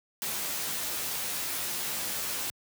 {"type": "noise with comb filter", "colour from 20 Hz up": "white", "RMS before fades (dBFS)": -33, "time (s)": [0.22, 2.5], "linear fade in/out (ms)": 0, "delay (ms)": 14, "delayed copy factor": 0.6, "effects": ["high-pass 80 Hz 12 dB/octave"]}